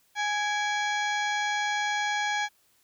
harmonic tone with a mistuned harmonic, 830.6 Hz, G#5, in tune, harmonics 1 / 2 / 3 / 4 / 5 / 6 / 7 / 8, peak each -29 / -30 / -34 / -36 / -42 / -46 / -46 / -42 dBFS, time 0.15-2.49 s, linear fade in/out 50 ms, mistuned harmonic 3, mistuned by -130 cents, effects white hiss -66 dBFS RMS until 2.83 s

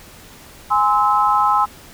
sine chord, Ab augmented, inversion none, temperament just, 830.6 / 1038.3 / 1297.8 Hz, Ab5 / C6 / E6, 0 / -14 / -27 cents, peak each -17 dBFS, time 0.7-1.66 s, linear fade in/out 20 ms, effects pink hiss -42 dBFS RMS until 1.93 s

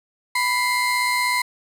35% pulse tone pair together, 990.9 / 2098 Hz, B5 / C7, +5 / +4 cents, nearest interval octave + minor second, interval 1299 cents, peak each -20 dBFS, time 0.35-1.42 s, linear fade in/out 5 ms, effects resampled to 32000 Hz + 8-bit

